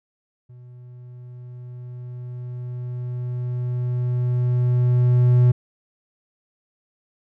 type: tone with level ramp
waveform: triangle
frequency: 123.47 Hz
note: B2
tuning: in tune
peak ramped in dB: -39 to -9 dBFS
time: 0.49-5.52 s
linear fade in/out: 10 ms
effects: none